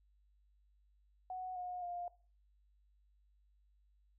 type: tone with pitch steps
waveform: sine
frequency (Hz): 740 / 721.8 / 704.1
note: F#5 / F#5 / F5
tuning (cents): 0 / -43 / +14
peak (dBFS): -40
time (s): 1.3-2.08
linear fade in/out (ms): 2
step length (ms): 260
effects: noise-tail reverb RT60 0.4 s tail -19 dB re dry + added 50 Hz sine -68 dBFS peak until 4.18 s